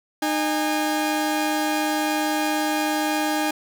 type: tone pair together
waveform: sawtooth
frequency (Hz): 306.2 / 817.5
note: D#4 / G#5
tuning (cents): -28 / -28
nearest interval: octave + perfect fourth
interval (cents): 1700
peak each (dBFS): -19 / -21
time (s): 0.22-3.51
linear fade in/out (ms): 5
effects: none